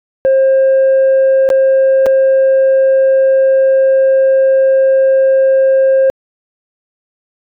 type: tone with dropouts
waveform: sine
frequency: 533 Hz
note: C5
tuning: 32 cents sharp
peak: -4 dBFS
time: 0.25-6.1 s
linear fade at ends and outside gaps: 0 ms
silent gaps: 1.49-1.502 / 2.06-2.065 s
effects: tanh soft clip ceiling -5 dBFS